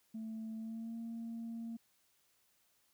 sine tone with pitch glide, 221.6 to 229.5 Hz, A3 to A#3, +13 to -27 cents, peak -39 dBFS, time 0.14-1.77 s, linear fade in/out 10 ms, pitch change +60 cents, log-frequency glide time 0.57-0.97 s, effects tanh soft clip ceiling -38 dBFS + white hiss -74 dBFS RMS until 2.93 s

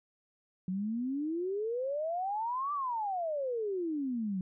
sine exponential two-way sweep, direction up then down, 180.1 to 1187 to 180.1 Hz, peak -31 dBFS, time 0.68-4.41 s, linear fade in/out 2 ms, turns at 2.73 s, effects none

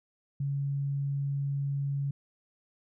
sine tone, 140 Hz, C#3, 18 cents sharp, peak -28 dBFS, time 0.4-2.11 s, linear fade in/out 5 ms, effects none

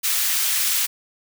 white high-pass noise, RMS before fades -21 dBFS, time 0.03-0.87 s, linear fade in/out 20 ms, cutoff 1600 Hz, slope 12 dB/octave, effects none

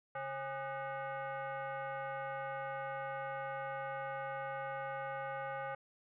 sine tone with frequency modulation, 138.59 Hz, C#3, in tune, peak -38 dBFS, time 0.15-5.75 s, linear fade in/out 5 ms, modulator 680 Hz, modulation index 2.1, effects none

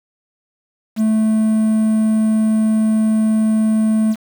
triangle tone with quantisation, 218.4 Hz, A3, 13 cents flat, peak -10 dBFS, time 0.96-4.16 s, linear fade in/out 50 ms, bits 6, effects none

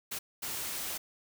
white noise bursts at uneven times, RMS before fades -37 dBFS, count 2, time 0.11-0.19 / 0.42-0.98 s, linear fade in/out 10 ms, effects none

